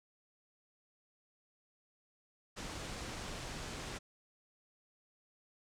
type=low-pass noise; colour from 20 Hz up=pink; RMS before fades=-44 dBFS; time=2.56-3.99 s; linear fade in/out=20 ms; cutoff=8300 Hz; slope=24 dB/octave; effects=none